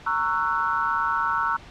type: chord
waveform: sine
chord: F# dominant seventh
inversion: first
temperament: just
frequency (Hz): 925 / 1110 / 1332 / 1480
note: A#5 / C#6 / E6 / F#6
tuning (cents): -14 / +2 / +18 / 0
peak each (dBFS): -27 / -28 / -25 / -28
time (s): 0.06-1.57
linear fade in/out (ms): 10
effects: pink hiss -45 dBFS RMS until 1.7 s + low-pass 4000 Hz 12 dB/octave